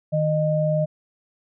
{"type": "tone pair together", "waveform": "sine", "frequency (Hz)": [155.56, 614.7], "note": ["D#3", "D#5"], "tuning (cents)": [0, -21], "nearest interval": "2 octaves", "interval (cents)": 2379, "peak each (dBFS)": -21, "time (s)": [0.12, 0.86], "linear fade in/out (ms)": 20, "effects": []}